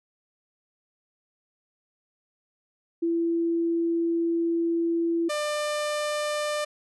sine / sawtooth tone pair in turn, 335.5 / 597 Hz, E4 / D5, +31 / +28 cents, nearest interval minor seventh, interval 997 cents, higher second, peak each -22 dBFS, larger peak neither, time 3.02-5.29 / 5.29-6.65 s, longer first, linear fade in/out 10 ms, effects resampled to 24000 Hz

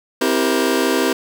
sawtooth chord, C dominant seventh, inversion none, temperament just, 261.6 / 327 / 392.4 / 470.9 Hz, C4 / E4 / G4 / Bb4, 0 / -14 / +2 / +18 cents, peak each -16 / -17 / -16 / -18 dBFS, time 0.21-1.13 s, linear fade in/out 5 ms, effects none

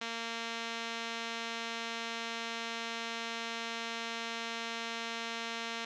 5% pulse tone with low-pass filter, 230 Hz, A#3, 23 cents flat, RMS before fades -39 dBFS, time 0.01-5.85 s, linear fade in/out 5 ms, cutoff 4500 Hz, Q 8.8, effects none

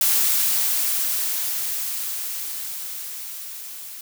blue noise with level ramp, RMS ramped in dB -18 to -37 dBFS, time 0.01-4.01 s, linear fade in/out 2 ms, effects none

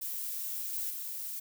violet noise with level steps, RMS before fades -37 / -35 / -39 dBFS, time 0.01-1.4 s, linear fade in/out 10 ms, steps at 0.73 / 0.9 s, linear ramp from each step 5 ms, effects none

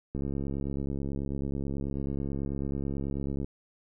click train, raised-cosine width 3 ms, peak -21 dBFS, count 229, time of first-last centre 0.15-3.445 s, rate 69.2 Hz, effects none

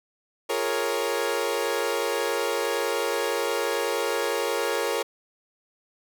sawtooth chord, Bb minor seventh, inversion second, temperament equal, 349.2 / 415.3 / 466.2 / 554.4 Hz, F4 / Ab4 / Bb4 / Db5, 0 / 0 / 0 / 0 cents, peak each -30 / -26 / -24 / -26 dBFS, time 0.49-5.03 s, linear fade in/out 10 ms, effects none

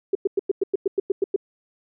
sine tone bursts, 392 Hz, G4, in tune, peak -16 dBFS, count 11, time 0.13-1.362 s, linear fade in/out 5 ms, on 22 ms, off 99 ms, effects none

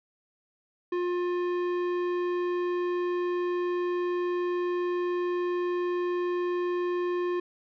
sine tone with tanh clipping, 354.6 Hz, F4, 26 cents sharp, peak -28 dBFS, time 0.92-7.4 s, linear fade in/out 5 ms, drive 14 dB, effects none

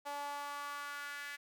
sawtooth tone with high-pass filter sweep, 287.1 Hz, D4, 39 cents flat, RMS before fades -43 dBFS, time 0.05-1.37 s, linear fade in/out 20 ms, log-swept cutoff 750 to 1800 Hz, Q 3.6, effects none

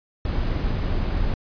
brown noise, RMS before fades -23 dBFS, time 0.25-1.34 s, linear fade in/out 2 ms, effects resampled to 11025 Hz

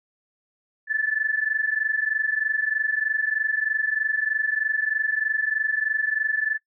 sine tone pair together, 1731 / 1754.2 Hz, A6 / A6, -29 / -6 cents, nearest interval unison, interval 23 cents, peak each -24 dBFS, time 0.87-6.59 s, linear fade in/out 50 ms, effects noise-tail reverb RT60 0.1 s tail -20 dB re dry

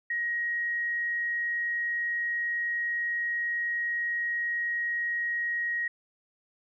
sine tone, 1889 Hz, A#6, 22 cents sharp, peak -27 dBFS, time 0.1-5.88 s, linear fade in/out 5 ms, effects none

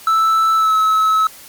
triangle tone with pitch glide, 1318 to 1293.1 Hz, E6 to E6, -1 to -34 cents, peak -9 dBFS, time 0.07-1.27 s, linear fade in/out 2 ms, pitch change -33 cents, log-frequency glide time 0.56-0.74 s, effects white hiss -39 dBFS RMS until 1.48 s + MP3 96 kbps

